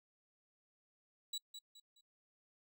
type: tone with echo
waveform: 35% pulse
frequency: 3915 Hz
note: B7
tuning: 16 cents flat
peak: -37 dBFS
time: 1.33-1.38 s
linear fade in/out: 5 ms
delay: 210 ms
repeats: 3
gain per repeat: -9 dB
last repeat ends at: 2.01 s
effects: noise-tail reverb RT60 0.1 s tail -24 dB re dry